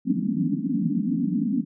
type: band-pass noise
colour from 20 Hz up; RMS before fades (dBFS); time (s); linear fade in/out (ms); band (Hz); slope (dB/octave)
white; -24; 0.05-1.65; 50; 160 to 290; 96
effects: none